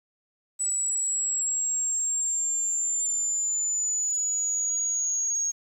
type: exponential sweep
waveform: sine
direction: down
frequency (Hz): 7902 to 6550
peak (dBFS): -24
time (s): 0.59-5.52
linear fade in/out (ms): 20
effects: 9-bit